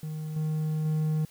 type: tone with level steps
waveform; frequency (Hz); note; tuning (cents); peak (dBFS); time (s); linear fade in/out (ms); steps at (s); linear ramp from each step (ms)
triangle; 155.3; D#3; -3; -30 / -24 / -22; 0.03-1.25; 2; 0.36 / 0.85; 5
effects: white hiss -56 dBFS RMS until 1.3 s